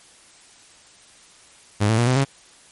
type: tone with pitch steps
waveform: sawtooth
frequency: 103.83 / 111.28 / 119.27 / 127.83 / 137 Hz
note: G#2 / A2 / A#2 / C3 / C#3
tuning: 0 / +20 / +40 / -40 / -20 cents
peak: -12 dBFS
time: 1.8-2.25 s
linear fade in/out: 20 ms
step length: 90 ms
effects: white hiss -50 dBFS RMS until 2.71 s + MP3 48 kbps